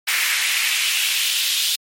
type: noise with high-pass filter sweep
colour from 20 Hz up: pink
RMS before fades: -20 dBFS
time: 0.07-1.76 s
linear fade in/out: 10 ms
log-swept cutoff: 1900 to 3500 Hz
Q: 2.5
effects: MP3 64 kbps